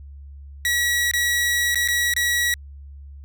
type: tone with dropouts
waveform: sawtooth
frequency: 1925 Hz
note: B6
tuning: 45 cents flat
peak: -15 dBFS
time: 0.65-2.54 s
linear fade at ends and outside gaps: 1 ms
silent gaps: 1.113-1.136 / 1.746-1.756 / 1.877-1.885 / 2.138-2.164 s
effects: added 70 Hz sine -37 dBFS peak until 3.24 s